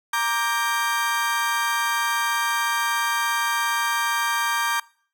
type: chord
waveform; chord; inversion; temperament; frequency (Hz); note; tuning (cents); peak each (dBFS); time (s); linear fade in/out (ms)
35% pulse; G minor; first; equal with one note detuned; 932.3 / 1174.7 / 1590.8; Bb5 / D6 / G6; 0 / 0 / +25; -24; 0.13-4.8; 5
effects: noise-tail reverb RT60 0.5 s tail -23 dB re dry